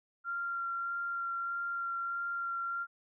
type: tone with vibrato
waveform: sine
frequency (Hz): 1381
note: F6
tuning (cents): -20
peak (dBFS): -33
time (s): 0.24-2.87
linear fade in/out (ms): 50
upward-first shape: sine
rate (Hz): 1.6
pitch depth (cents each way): 10
effects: none